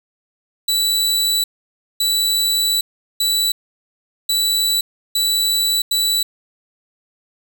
sawtooth tone bursts at uneven times, 3951 Hz, B7, in tune, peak -12 dBFS, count 6, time 0.68-1.44 / 2-2.81 / 3.2-3.52 / 4.29-4.81 / 5.15-5.82 / 5.91-6.23 s, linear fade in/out 5 ms, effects none

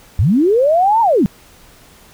sine linear two-way sweep, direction up then down, 73.42 to 939 to 160.8 Hz, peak -9 dBFS, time 0.19-1.26 s, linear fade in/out 0 ms, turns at 1.01 s, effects pink hiss -45 dBFS RMS until 2.13 s

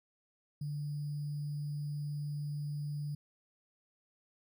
sine tone with sample-and-hold, 146.83 Hz, D3, in tune, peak -35 dBFS, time 0.61-3.15 s, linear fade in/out 5 ms, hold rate 4900 Hz, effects none

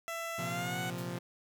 15% pulse tone with pitch glide, 667 to 740.1 Hz, E5 to F#5, +20 to 0 cents, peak -30 dBFS, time 0.08-0.9 s, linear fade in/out 0 ms, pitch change +180 cents, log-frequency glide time 0.42-0.79 s
sawtooth chord, Bb suspended second, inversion none, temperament equal, 116.54 / 130.81 / 174.61 Hz, Bb2 / C3 / F3, 0 / 0 / 0 cents, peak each -39 / -38 / -35 dBFS, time 0.38-1.19 s, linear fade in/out 10 ms
white noise with exponential decay, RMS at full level -45 dBFS, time 0.98-1.14 s, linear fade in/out 5 ms, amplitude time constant 33 ms
effects none

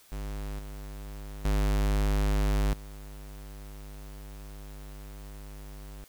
square tone with level steps, 50.6 Hz, G#1, 44 cents flat, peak -34 / -39 / -24 / -42 dBFS, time 0.12-6.04 s, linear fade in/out 0 ms, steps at 0.59 / 1.45 / 2.73 s, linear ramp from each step 2 ms, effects white hiss -58 dBFS RMS until 6.08 s

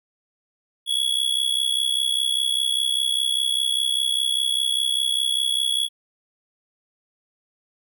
square tone with amplitude modulation, 3363 Hz, G#7, 21 cents sharp, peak -17 dBFS, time 0.86-5.89 s, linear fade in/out 50 ms, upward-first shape sine, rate 65 Hz, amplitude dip 80%, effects none

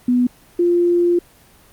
sine tone pair in turn, 246.9 / 348.3 Hz, B3 / F4, 0 / -5 cents, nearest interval tritone, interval 595 cents, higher second, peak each -12 dBFS, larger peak neither, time 0.08-0.27 / 0.59-1.19 s, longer second, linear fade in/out 5 ms, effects pink hiss -49 dBFS RMS until 1.72 s + Opus 24 kbps

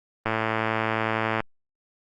click train, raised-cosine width 0.5 ms, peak -9 dBFS, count 128, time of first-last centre 0.26-1.404 s, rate 111 Hz, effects Opus 32 kbps

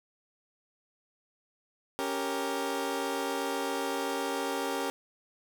20% pulse chord, G diminished, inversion second, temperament equal, 277.2 / 392 / 466.2 Hz, Db4 / G4 / Bb4, 0 / 0 / 0 cents, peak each -30 dBFS, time 1.99-4.9 s, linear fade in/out 0 ms, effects none

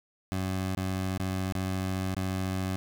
20% pulse tone with dropouts, 94.1 Hz, F#2, 30 cents sharp, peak -24 dBFS, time 0.32-2.76 s, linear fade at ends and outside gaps 0 ms, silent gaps 0.75-0.772 / 1.178-1.198 / 1.523-1.552 / 2.147-2.166 s, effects none

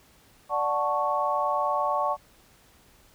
sine chord, D major seventh, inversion none, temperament equal, 587.3 / 740 / 880 / 1108.7 Hz, D5 / F#5 / A5 / C#6, 0 / 0 / 0 / 0 cents, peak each -29 / -30 / -29 / -27 dBFS, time 0.49-2.17 s, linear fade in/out 50 ms, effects pink hiss -58 dBFS RMS until 3.14 s

